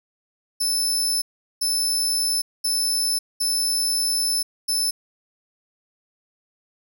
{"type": "tone bursts at uneven times", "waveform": "25% pulse", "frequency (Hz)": 5270, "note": "E8", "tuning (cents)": -1, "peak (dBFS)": -15, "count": 5, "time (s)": [[0.6, 1.22], [1.61, 2.42], [2.64, 3.19], [3.4, 4.43], [4.68, 4.91]], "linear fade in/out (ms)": 10, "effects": []}